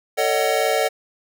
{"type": "chord", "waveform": "square", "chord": "D# half-diminished seventh", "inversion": "second", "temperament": "just", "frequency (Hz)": [448, 560, 622.3, 746.7], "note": ["A4", "C#5", "D#5", "F#5"], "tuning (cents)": [31, 18, 0, 16], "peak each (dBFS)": -24, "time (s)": [0.17, 0.89], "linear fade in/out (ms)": 20, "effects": []}